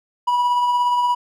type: tone with tremolo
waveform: triangle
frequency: 976 Hz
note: B5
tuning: 21 cents flat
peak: -12 dBFS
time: 0.27-1.15 s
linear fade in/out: 10 ms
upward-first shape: triangle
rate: 17 Hz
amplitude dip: 35%
effects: none